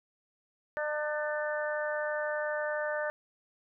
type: harmonic tone with a mistuned harmonic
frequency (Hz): 301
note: D4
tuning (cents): +43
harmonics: 2 / 3 / 4 / 5 / 6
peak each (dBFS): -32 / -41 / -42 / -38 / -38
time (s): 0.77-3.1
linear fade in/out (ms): 0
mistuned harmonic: 6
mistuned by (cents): -28
effects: none